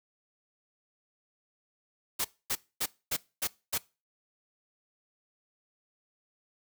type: noise bursts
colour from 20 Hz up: white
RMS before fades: -30 dBFS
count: 6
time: 2.19-3.782 s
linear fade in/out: 10 ms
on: 57 ms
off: 250 ms
effects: noise-tail reverb RT60 0.3 s tail -22 dB re dry